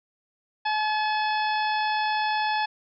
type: harmonic tone with a mistuned harmonic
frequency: 856 Hz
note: A5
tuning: 48 cents flat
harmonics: 1 / 2 / 3 / 4 / 5 / 6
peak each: -24 / -30 / -34 / -36 / -38 / -40 dBFS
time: 0.65-2.66 s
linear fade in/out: 10 ms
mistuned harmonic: 5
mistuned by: +32 cents
effects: none

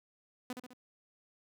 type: tone with echo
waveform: sawtooth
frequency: 250 Hz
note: B3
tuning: 21 cents sharp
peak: -33 dBFS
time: 0.5-0.53 s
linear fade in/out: 2 ms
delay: 68 ms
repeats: 3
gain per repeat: -5 dB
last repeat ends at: 0.734 s
effects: none

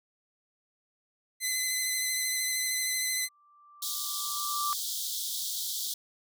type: tone with vibrato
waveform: 10% pulse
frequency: 2032 Hz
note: B6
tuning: 49 cents sharp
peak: -19 dBFS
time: 1.4-3.29 s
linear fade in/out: 50 ms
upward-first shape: triangle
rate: 13 Hz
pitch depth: 26 cents each way
type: tone with exponential growth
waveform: sine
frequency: 1174.7 Hz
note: D6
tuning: in tune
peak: -27 dBFS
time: 3.16-4.73 s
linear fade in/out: 0 ms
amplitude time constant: 340 ms
type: high-pass noise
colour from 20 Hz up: pink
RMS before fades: -34 dBFS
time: 3.82-5.94 s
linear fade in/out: 5 ms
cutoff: 3300 Hz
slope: 96 dB/octave
effects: none

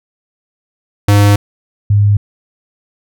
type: tone pair in turn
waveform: square / sine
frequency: 102.1 / 102.57 Hz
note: G#2 / G#2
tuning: -29 / -21 cents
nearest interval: unison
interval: 8 cents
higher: second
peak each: -6 dBFS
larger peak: neither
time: 1.08-1.36 / 1.9-2.17 s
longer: first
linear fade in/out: 5 ms
effects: none

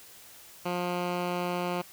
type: tone with low-pass filter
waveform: 10% pulse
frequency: 177.3 Hz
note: F3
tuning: 26 cents sharp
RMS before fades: -31 dBFS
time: 0.65-1.82 s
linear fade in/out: 10 ms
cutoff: 3300 Hz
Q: 0.82
effects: white hiss -51 dBFS RMS until 1.92 s

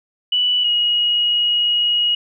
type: tone pair in turn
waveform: sine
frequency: 2960 / 2894 Hz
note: F#7 / F#7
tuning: 0 / -39 cents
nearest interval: unison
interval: 39 cents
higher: first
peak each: -14 dBFS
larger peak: neither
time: 0.32-0.64 / 0.64-2.15 s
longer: second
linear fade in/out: 5 ms
effects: none

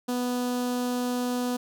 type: tone with notch filter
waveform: sawtooth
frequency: 246.9 Hz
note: B3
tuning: in tune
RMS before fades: -28 dBFS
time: 0.08-1.57 s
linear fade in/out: 10 ms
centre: 2100 Hz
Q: 1.2
effects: none

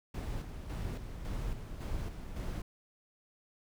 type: noise with tremolo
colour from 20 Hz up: brown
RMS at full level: -37 dBFS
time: 0.14-2.62 s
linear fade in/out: 5 ms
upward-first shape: square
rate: 1.8 Hz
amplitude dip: 50%
effects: none

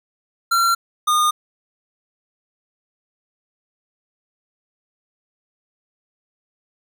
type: tone pair in turn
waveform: square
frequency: 1367 / 1220.8 Hz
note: F6 / D#6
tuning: -37 / -33 cents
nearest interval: major second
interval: 196 cents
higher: first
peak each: -15 dBFS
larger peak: neither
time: 0.51-0.75 / 1.07-1.31 s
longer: neither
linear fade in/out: 10 ms
effects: none

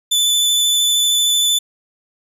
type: tone with vibrato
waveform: sawtooth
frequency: 3503 Hz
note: A7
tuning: 8 cents flat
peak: -10 dBFS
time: 0.11-1.59 s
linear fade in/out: 10 ms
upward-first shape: square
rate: 13 Hz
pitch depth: 12 cents each way
effects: resampled to 32000 Hz

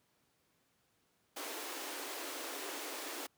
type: high-pass noise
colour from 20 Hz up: pink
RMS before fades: -43 dBFS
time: 1.36-3.27 s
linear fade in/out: 10 ms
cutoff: 270 Hz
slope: 96 dB/octave
effects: pink hiss -75 dBFS RMS until 3.37 s + high-pass 100 Hz 12 dB/octave

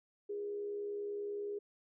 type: tone with frequency modulation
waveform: sine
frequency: 409.8 Hz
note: G#4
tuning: 23 cents flat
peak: -37 dBFS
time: 0.29-1.59 s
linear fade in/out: 10 ms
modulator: 70.5 Hz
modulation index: 0.3
effects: none

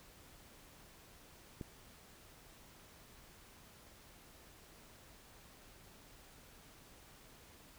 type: click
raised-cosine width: 3 ms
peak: -30 dBFS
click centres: 1.612 s
effects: pink hiss -60 dBFS RMS until 7.78 s

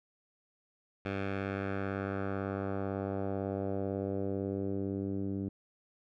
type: tone with low-pass filter sweep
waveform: 10% pulse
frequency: 98 Hz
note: G2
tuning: in tune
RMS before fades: -35 dBFS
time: 1.05-5.49 s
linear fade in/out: 5 ms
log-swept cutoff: 2500 to 270 Hz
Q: 1.5
effects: none

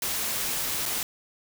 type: noise with dropouts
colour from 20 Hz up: white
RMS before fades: -29 dBFS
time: 0.02-1.03 s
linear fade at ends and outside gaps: 2 ms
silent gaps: 0.856-0.86 s
effects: none

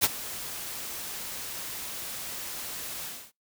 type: noise with ADSR envelope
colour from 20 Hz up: white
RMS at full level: -20 dBFS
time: 0.01-3.32 s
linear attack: 30 ms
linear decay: 36 ms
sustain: -17 dB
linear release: 270 ms
effects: noise-tail reverb RT60 0.2 s tail -26 dB re dry

